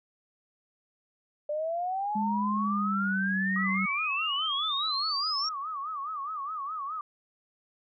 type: exponential sweep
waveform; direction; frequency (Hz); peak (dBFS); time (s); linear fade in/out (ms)
sine; up; 587.3 to 5590; -28; 1.49-5.49; 5
type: tone with pitch glide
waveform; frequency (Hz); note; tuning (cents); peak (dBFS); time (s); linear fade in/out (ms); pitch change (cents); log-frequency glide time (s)
sine; 207.7 to 191.57; G#3 to G3; 0 to -40; -28; 2.15-3.86; 10; -140; 2.6-3.23
type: tone with vibrato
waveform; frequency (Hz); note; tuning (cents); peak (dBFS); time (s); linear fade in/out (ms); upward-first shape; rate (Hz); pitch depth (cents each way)
sine; 1188; D6; +20; -32; 3.56-7.01; 2; sine; 4.8; 150
effects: none